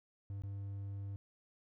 triangle tone with dropouts, 99.4 Hz, G2, 25 cents sharp, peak -38 dBFS, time 0.3-1.16 s, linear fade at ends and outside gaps 0 ms, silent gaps 0.42-0.436 s, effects none

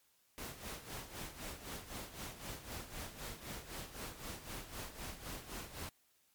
pink noise with tremolo, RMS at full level -44 dBFS, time 0.38-5.89 s, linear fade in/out 0 ms, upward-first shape sine, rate 3.9 Hz, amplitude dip 70%, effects white hiss -73 dBFS RMS until 6.34 s + MP3 96 kbps

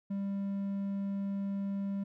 triangle tone, 197.9 Hz, G3, 17 cents sharp, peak -30 dBFS, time 0.1-2.04 s, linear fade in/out 10 ms, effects none

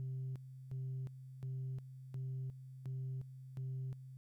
sine tone with tremolo, 130.81 Hz, C3, in tune, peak -37 dBFS, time 0-4.17 s, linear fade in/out 0 ms, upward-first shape square, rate 1.4 Hz, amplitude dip 75%, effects tanh soft clip ceiling -37 dBFS + 13-bit

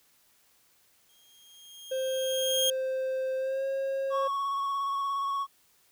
sawtooth tone with exponential growth, 3235 Hz, G#7, 46 cents flat, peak -20 dBFS, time 1.09-2.7 s, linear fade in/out 2 ms, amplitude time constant 350 ms
triangle tone with pitch glide, 523.3 to 540.5 Hz, C5 to C#5, 0 to -44 cents, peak -26 dBFS, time 1.91-4.28 s, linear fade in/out 10 ms, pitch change +56 cents, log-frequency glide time 3.37-3.65 s
triangle tone with vibrato, 1108.7 Hz, C#6, in tune, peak -26 dBFS, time 4.1-5.47 s, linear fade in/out 50 ms, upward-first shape square, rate 17 Hz, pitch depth 15 cents each way
effects white hiss -65 dBFS RMS until 5.91 s

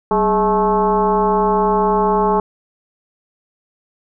sine tone with frequency modulation, 640 Hz, D#5, 49 cents sharp, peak -12 dBFS, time 0.11-2.4 s, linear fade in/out 2 ms, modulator 224 Hz, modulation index 2, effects none

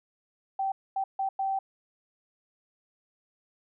sine tone bursts at uneven times, 776 Hz, G5, 18 cents flat, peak -26 dBFS, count 4, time 0.59-0.72 / 0.96-1.04 / 1.19-1.29 / 1.39-1.59 s, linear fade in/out 5 ms, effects none

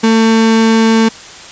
35% pulse tone, 224.2 Hz, A3, 33 cents sharp, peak -5 dBFS, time 0.03-1.09 s, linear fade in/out 10 ms, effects white hiss -32 dBFS RMS until 1.51 s + resampled to 16000 Hz

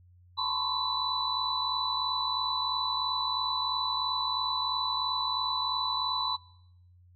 sine tone cluster, 885 / 998 / 1041 / 1109 / 3976 Hz, A5 / B5 / C6 / C#6 / B7, +10 / +18 / -9 / 0 / +11 cents, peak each -38 / -35 / -36 / -37 / -31 dBFS, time 0.37-6.37 s, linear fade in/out 20 ms, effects noise-tail reverb RT60 0.8 s tail -23 dB re dry + added 89 Hz sine -55 dBFS peak until 7.15 s

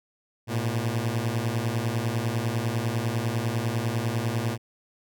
sawtooth beating tone pair, 110 / 120 Hz, A2 / B2, 0 / -49 cents, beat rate 10 Hz, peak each -24 dBFS, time 0.47-4.58 s, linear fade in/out 50 ms, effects none

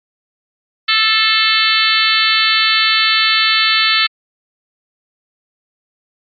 harmonic tone with a mistuned harmonic, 440 Hz, A4, in tune, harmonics 3 / 4 / 5 / 6 / 7 / 8 / 9 / 10, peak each -19 / -19 / -19 / -19 / -19 / -19 / -19 / -19 dBFS, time 0.88-4.07 s, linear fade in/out 10 ms, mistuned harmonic 5, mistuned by -29 cents, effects Opus 48 kbps

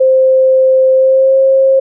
sine tone with pitch glide, 523.3 to 534.6 Hz, C5 to C5, 0 to +37 cents, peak -5 dBFS, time 0-1.8 s, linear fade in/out 10 ms, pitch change +37 cents, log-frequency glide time 0.93-1.37 s, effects none

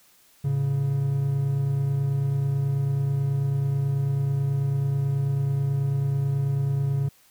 triangle tone pair together, 110 / 139.19 Hz, A2 / C#3, 0 / +7 cents, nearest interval major third, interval 407 cents, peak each -28 / -20 dBFS, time 0.44-7.09 s, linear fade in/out 10 ms, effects white hiss -58 dBFS RMS until 7.3 s

